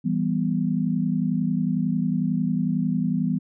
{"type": "chord", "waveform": "sine", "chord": "E minor", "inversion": "none", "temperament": "equal", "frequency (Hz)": [164.81, 196, 246.9], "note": ["E3", "G3", "B3"], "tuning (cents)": [0, 0, 0], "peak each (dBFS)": -25, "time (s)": [0.04, 3.39], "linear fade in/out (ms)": 20, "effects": []}